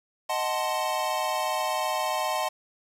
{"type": "chord", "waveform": "square", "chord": "D# diminished seventh", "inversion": "none", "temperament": "equal with one note detuned", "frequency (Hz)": [622.3, 745.1, 880, 1046.5], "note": ["D#5", "F#5", "A5", "C6"], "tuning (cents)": [0, 12, 0, 0], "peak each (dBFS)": -32, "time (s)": [0.29, 2.49], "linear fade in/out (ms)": 10, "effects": ["resampled to 32000 Hz", "8-bit"]}